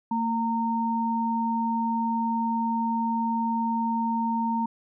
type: tone pair together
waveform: sine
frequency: 227.6 / 920 Hz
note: A#3 / A#5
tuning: -41 / -23 cents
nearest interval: 2 octaves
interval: 2418 cents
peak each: -26 dBFS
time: 0.11-4.66 s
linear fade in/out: 5 ms
effects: none